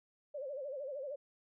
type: tone with vibrato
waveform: sine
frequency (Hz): 554.4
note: C#5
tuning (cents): 0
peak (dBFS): -39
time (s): 0.34-1.16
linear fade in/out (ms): 10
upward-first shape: sine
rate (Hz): 13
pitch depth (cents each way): 130
effects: none